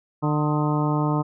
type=harmonic tone with a mistuned harmonic; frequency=149.8 Hz; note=D3; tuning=35 cents sharp; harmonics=1 / 2 / 3 / 4 / 5 / 6 / 7 / 8; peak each=-22 / -25 / -32 / -33 / -33 / -31 / -31 / -34 dBFS; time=0.22-1.23 s; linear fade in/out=20 ms; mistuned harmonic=8; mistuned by=+76 cents; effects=none